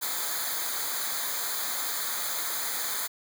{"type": "noise with comb filter", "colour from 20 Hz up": "white", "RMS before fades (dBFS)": -31, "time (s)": [0.01, 3.08], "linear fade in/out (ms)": 20, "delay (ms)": 0.36, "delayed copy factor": -1, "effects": []}